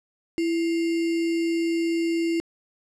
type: tone with sample-and-hold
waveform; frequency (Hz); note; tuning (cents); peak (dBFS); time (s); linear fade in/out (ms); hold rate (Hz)
sine; 332.9; E4; +17; -21; 0.38-2.4; 0; 2450
effects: low-pass 7000 Hz 12 dB/octave